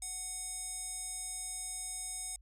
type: tone with band-pass filter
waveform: square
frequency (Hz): 740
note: F#5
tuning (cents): 0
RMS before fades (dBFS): -41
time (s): 0.02-2.36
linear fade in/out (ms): 2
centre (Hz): 8500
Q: 5.5
effects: added 50 Hz sine -56 dBFS peak until 2.41 s